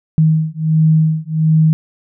sine beating tone pair, 157.2 / 158.6 Hz, D#3 / D#3, +18 / +33 cents, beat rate 1.4 Hz, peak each -13 dBFS, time 0.18-1.73 s, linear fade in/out 0 ms, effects none

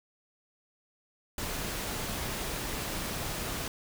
pink noise, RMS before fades -35 dBFS, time 1.38-3.68 s, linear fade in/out 2 ms, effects none

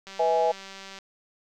click train, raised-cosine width 0.2 ms, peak -25 dBFS, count 179, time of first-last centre 0.07-0.988 s, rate 194 Hz
sine chord, E major, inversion second, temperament equal with one note detuned, 493.9 / 644.2 / 830.6 Hz, B4 / E5 / G#5, 0 / -40 / 0 cents, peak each -25 / -24 / -24 dBFS, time 0.19-0.52 s, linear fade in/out 10 ms
effects none

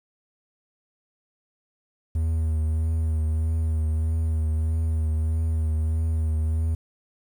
triangle tone with vibrato, 79.5 Hz, D#2, 38 cents sharp, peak -19 dBFS, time 2.15-6.75 s, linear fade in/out 5 ms, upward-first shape triangle, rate 1.6 Hz, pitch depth 34 cents each way, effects 9-bit

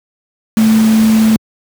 sine tone in noise, 220.2 Hz, A3, 2 cents sharp, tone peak -6 dBFS, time 0.57-1.36 s, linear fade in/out 0 ms, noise pink, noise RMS -22 dBFS, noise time 0.57-1.36 s, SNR +13 dB, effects high-pass 100 Hz 12 dB/octave

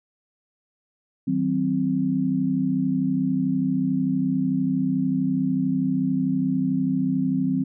sine chord, C diminished, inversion first, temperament just, 156.98 / 188.37 / 261.6 Hz, Eb3 / Gb3 / C4, +16 / +31 / 0 cents, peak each -28 / -25 / -22 dBFS, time 1.27-7.64 s, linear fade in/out 10 ms, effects none

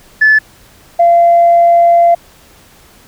sine tone pair in turn, 1735 / 686.5 Hz, A6 / F5, -25 / -30 cents, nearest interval octave + major third, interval 1605 cents, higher first, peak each -3 dBFS, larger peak neither, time 0.21-0.39 / 0.99-2.15 s, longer second, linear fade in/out 10 ms, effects tanh soft clip ceiling 0 dBFS + pink hiss -43 dBFS RMS until 3.07 s

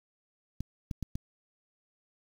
clicks, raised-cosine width 5 ms, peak -22 dBFS, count 4, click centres 0.606 / 0.912 / 1.027 / 1.155 s, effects 8-bit

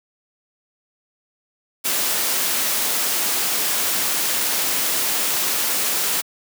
white noise, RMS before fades -21 dBFS, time 1.84-6.22 s, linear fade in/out 20 ms, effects high-pass 200 Hz 12 dB/octave

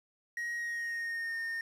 triangle tone with pitch glide, 1888 to 1831.1 Hz, A#6 to A#6, +22 to -31 cents, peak -32 dBFS, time 0.37-1.61 s, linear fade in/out 2 ms, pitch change -53 cents, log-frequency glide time 0.55-1.37 s, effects resampled to 32000 Hz + 10-bit

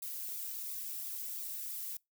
violet noise with flanger, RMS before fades -41 dBFS, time 0.02-1.97 s, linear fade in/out 5 ms, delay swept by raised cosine 0.82 to 2.72 ms, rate 2.9 Hz, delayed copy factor +0.65, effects noise-tail reverb RT60 0.2 s tail -25 dB re dry

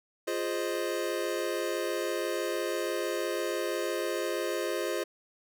square chord, F minor seventh, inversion none, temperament equal with one note detuned, 349.2 / 415.3 / 523.3 / 618.7 Hz, F4 / Ab4 / C5 / Eb5, 0 / 0 / 0 / -10 cents, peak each -35 / -36 / -36 / -37 dBFS, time 0.27-5.04 s, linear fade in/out 10 ms, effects none

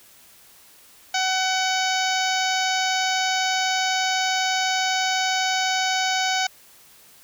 harmonic tone with a mistuned harmonic, 752 Hz, F#5, 28 cents sharp, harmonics 1 / 2 / 3 / 4 / 5 / 6 / 7 / 8 / 9, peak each -24 / -27 / -29 / -30 / -31 / -32 / -32 / -33 / -34 dBFS, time 1.14-6.47 s, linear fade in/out 5 ms, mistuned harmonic 6, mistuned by +16 cents, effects white hiss -51 dBFS RMS until 7.23 s

